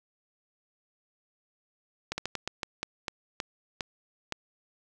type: slowing click train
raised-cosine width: 0.2 ms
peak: -14 dBFS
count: 11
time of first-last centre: 2.12-4.323 s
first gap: 60 ms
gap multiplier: 1.27
effects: none